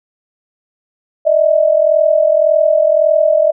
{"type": "tone pair together", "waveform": "sine", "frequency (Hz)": [600, 641.8], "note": ["D5", "E5"], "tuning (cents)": [37, -46], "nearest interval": "minor second", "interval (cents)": 117, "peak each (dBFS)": -11, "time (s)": [1.25, 3.52], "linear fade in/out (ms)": 20, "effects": []}